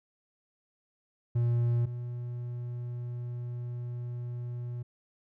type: tone pair in turn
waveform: triangle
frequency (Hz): 119.2 / 121.21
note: A#2 / B2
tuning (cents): +39 / -32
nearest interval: unison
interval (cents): 29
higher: second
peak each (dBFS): -22 / -32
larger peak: first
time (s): 1.35-1.86 / 1.86-4.83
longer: second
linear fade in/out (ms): 10
effects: none